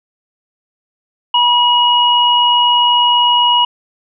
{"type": "tone pair together", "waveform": "sine", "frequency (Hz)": [967, 2898], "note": ["B5", "F#7"], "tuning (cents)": [-37, -37], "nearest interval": "octave + perfect fifth", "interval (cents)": 1900, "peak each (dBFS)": -11, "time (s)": [1.34, 3.65], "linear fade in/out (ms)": 5, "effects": []}